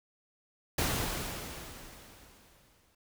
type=noise with exponential decay; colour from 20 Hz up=pink; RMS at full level=-29 dBFS; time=0.78-2.95 s; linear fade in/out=5 ms; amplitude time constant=470 ms; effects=none